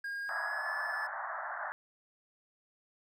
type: tone with pitch glide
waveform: triangle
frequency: 1623 to 1729.5 Hz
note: G#6 to A6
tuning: -40 to -30 cents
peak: -34 dBFS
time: 0.04-1.07 s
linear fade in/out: 5 ms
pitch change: +110 cents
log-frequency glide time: 0.23-0.7 s
type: band-pass noise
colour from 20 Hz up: white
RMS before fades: -39 dBFS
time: 0.29-1.72 s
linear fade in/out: 0 ms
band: 610 to 1800 Hz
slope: 96 dB/octave
effects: none